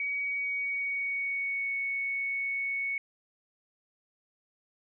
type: tone with pitch glide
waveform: sine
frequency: 2259 to 2218 Hz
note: C#7 to C#7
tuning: +32 to 0 cents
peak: -29 dBFS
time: 0-2.98 s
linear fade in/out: 2 ms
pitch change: -32 cents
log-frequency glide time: 0.18-1.77 s
effects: none